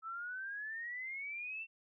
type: exponential sweep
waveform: sine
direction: up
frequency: 1300 to 2719 Hz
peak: -40 dBFS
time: 0.02-1.67 s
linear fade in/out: 50 ms
effects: none